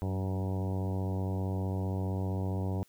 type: harmonic tone with a mistuned harmonic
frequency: 95.3 Hz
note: G2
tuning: 48 cents flat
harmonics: 1 / 2 / 3 / 4 / 5 / 6 / 7 / 8 / 9 / 10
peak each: -31 / -37 / -41 / -43 / -45 / -47 / -48 / -49 / -50 / -51 dBFS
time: 0.02-2.83 s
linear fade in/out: 0 ms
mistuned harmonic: 2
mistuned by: -38 cents
effects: white hiss -66 dBFS RMS until 2.88 s